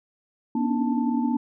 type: tone cluster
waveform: sine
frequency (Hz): 240.5 / 277.3 / 288.6 / 307.3 / 882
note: B3 / C#4 / D4 / D#4 / A5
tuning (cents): -46 / +1 / -30 / -21 / +4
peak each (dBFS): -23 / -29 / -30 / -32 / -32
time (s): 0.55-1.37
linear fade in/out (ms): 5
effects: none